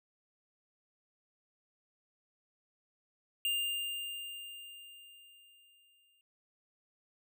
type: tone with exponential decay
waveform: square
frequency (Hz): 2803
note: F7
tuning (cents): +6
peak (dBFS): -30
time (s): 3.45-6.21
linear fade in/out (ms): 1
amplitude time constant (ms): 600
effects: none